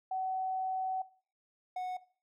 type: tone pair in turn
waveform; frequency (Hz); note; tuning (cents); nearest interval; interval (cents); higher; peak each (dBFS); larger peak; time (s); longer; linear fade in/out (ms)
sine / triangle; 754 / 735.1; F#5 / F#5; +32 / -11; unison; 43; first; -32 / -32; neither; 0.11-1.02 / 1.76-1.97; first; 5
effects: noise-tail reverb RT60 0.4 s tail -18 dB re dry